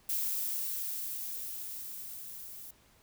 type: noise with level ramp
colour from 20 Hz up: violet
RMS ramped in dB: -32 to -47 dBFS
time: 0.09-2.71 s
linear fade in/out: 5 ms
effects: pink hiss -64 dBFS RMS until 3.02 s